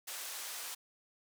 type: band-pass noise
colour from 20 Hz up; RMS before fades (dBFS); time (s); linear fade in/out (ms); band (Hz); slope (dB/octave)
white; -43; 0.07-0.75; 10; 640 to 13000; 12
effects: none